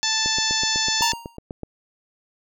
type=harmonic tone; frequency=880 Hz; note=A5; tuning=in tune; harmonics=1 / 2 / 3 / 4 / 5 / 6 / 7 / 8; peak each=-31 / -28 / -32 / -27 / -27 / -26 / -28 / -30 dBFS; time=0.03-1.12 s; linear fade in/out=0 ms
type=click train; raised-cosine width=2 ms; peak=-18 dBFS; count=12; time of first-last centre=0.26-1.633 s; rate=8.01 Hz
type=tone with exponential decay; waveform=square; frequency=932.3 Hz; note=A#5; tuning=in tune; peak=-18 dBFS; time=1.02-1.37 s; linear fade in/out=2 ms; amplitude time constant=75 ms
effects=none